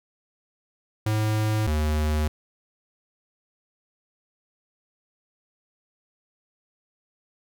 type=tone pair in turn; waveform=square; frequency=107.9 / 76.3 Hz; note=A2 / D#2; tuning=-33 / -33 cents; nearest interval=tritone; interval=600 cents; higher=first; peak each=-22 dBFS; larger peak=neither; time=1.06-1.67 / 1.67-2.28 s; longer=neither; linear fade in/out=5 ms; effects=none